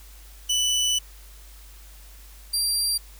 25% pulse tone pair in turn, 2979 / 4729 Hz, F#7 / D8, +11 / +11 cents, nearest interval minor sixth, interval 800 cents, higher second, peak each -17 dBFS, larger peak neither, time 0.49-0.99 / 2.53-2.98 s, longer first, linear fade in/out 10 ms, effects added 50 Hz sine -44 dBFS peak until 3.19 s + white hiss -51 dBFS RMS until 3.19 s

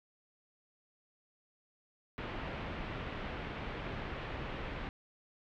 pink low-pass noise, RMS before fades -41 dBFS, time 2.18-4.89 s, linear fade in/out 0 ms, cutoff 3000 Hz, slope 24 dB/octave, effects none

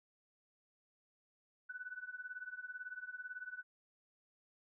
sine tone with tremolo, 1492 Hz, F#6, 14 cents sharp, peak -40 dBFS, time 1.69-3.63 s, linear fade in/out 10 ms, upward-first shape triangle, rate 18 Hz, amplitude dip 95%, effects none

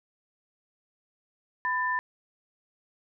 sine tone pair together, 1000 / 1779.6 Hz, B5 / A6, +21 / +19 cents, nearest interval minor seventh, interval 998 cents, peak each -28 dBFS, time 1.65-1.99 s, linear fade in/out 0 ms, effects none

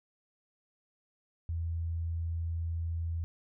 sine tone, 83.2 Hz, E2, 17 cents sharp, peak -31 dBFS, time 1.49-3.24 s, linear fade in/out 0 ms, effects none

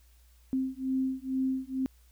sine beating tone pair, 261.6 / 263.8 Hz, C4 / C4, 0 / +14 cents, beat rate 2.2 Hz, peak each -31 dBFS, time 0.53-1.86 s, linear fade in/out 0 ms, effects added 60 Hz sine -57 dBFS peak until 2.11 s + white hiss -67 dBFS RMS until 2.11 s

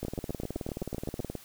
two click trains, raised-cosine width 2 ms, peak -20 / -21 dBFS, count 10 / 26, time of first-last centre 0.05-1.202 / 0.03-1.353 s, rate 7.81 / 18.9 Hz, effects white hiss -53 dBFS RMS until 1.44 s

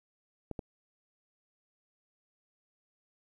clicks, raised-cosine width 2 ms, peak -24 dBFS, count 2, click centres 0.513 / 0.592 s, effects 11-bit

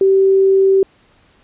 sine tone, 386.4 Hz, G4, 25 cents flat, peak -8 dBFS, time 0.01-0.83 s, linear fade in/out 2 ms, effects pink hiss -53 dBFS RMS until 1.43 s + resampled to 8000 Hz

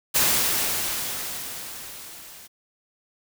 white noise with level ramp, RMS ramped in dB -19 to -45 dBFS, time 0.14-2.48 s, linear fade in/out 20 ms, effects none

